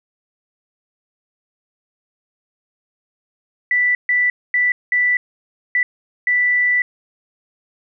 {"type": "tone bursts at uneven times", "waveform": "sine", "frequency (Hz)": 1974, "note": "B6", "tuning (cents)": -1, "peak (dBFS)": -13, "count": 6, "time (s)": [[3.71, 3.95], [4.09, 4.3], [4.54, 4.72], [4.92, 5.17], [5.75, 5.83], [6.27, 6.82]], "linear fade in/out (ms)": 2, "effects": []}